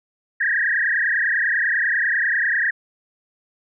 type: tone with frequency modulation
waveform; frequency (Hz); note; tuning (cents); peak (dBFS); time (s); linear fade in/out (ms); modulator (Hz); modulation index
sine; 1760; A6; 0; -17; 0.4-2.71; 10; 30.1; 5.4
effects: none